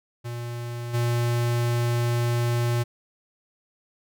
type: tone with level steps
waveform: square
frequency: 119.3 Hz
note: A#2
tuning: 41 cents sharp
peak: -31 / -22 dBFS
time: 0.24-2.84 s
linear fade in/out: 20 ms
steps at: 0.93 s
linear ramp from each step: 20 ms
effects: none